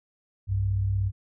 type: tone pair together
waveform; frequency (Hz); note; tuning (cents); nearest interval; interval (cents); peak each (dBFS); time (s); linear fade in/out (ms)
sine; 61.47 / 98; B1 / G2; -7 / 0; minor sixth; 807; -31 / -23; 0.47-1.12; 50
effects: none